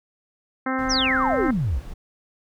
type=harmonic tone; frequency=261.6 Hz; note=C4; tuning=in tune; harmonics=1 / 2 / 3 / 4 / 5 / 6 / 7 / 8; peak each=-25 / -31 / -31 / -32 / -30 / -32 / -35 / -37 dBFS; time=0.66-1.51 s; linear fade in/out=5 ms
type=noise; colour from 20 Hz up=brown; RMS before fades=-36 dBFS; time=0.78-1.94 s; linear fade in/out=10 ms
type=exponential sweep; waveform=sine; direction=down; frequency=6350 to 54.3 Hz; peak=-20 dBFS; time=0.89-1.8 s; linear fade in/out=20 ms
effects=none